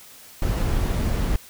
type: noise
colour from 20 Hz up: brown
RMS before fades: -22 dBFS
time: 0.42-1.36 s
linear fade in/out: 2 ms
effects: white hiss -46 dBFS RMS until 1.49 s